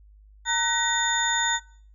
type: tone cluster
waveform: sine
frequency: 920 / 1500 / 1898 / 3600 / 6890 Hz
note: A#5 / F#6 / A#6 / A7 / A8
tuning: -23 / +23 / +31 / +39 / -37 cents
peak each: -28 dBFS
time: 0.45-1.6 s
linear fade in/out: 50 ms
effects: noise-tail reverb RT60 0.5 s tail -22 dB re dry + added 51 Hz sine -49 dBFS peak until 1.94 s